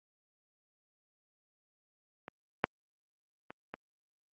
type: clicks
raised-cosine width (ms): 0.5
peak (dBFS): -27 / -9 / -28 / -24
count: 4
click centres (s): 2.281 / 2.641 / 3.505 / 3.74
effects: high-pass 150 Hz 12 dB/octave + Opus 48 kbps